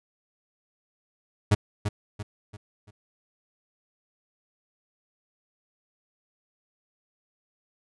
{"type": "tone with echo", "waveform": "40% pulse", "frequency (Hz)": 103.83, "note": "G#2", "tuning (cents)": 0, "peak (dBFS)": -15, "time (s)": [1.51, 1.55], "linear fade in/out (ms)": 10, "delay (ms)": 340, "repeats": 4, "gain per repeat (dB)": -8, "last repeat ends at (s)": 2.91, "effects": ["resampled to 24000 Hz"]}